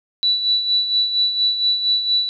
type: tone with tremolo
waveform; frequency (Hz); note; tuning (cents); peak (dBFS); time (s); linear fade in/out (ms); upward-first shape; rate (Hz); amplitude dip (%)
sine; 3951; B7; 0; -13; 0.23-2.29; 0; sine; 4.3; 60
effects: none